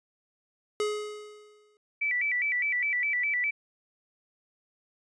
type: tone with exponential decay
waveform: square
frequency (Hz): 420.7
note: G#4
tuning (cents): +22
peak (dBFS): -25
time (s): 0.8-1.77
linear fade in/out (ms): 1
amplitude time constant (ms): 210
type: tone with vibrato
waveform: sine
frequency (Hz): 2132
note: C7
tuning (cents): +32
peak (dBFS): -25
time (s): 2.01-3.51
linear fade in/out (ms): 10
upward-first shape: square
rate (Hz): 4.9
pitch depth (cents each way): 140
effects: resampled to 22050 Hz